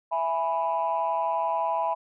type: chord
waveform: sine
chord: E major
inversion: none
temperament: equal with one note detuned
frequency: 661.9 / 830.6 / 987.8 Hz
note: E5 / G#5 / B5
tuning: +7 / 0 / 0 cents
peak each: -28 / -28 / -26 dBFS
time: 0.11-1.95 s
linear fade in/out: 20 ms
effects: tanh soft clip ceiling -17 dBFS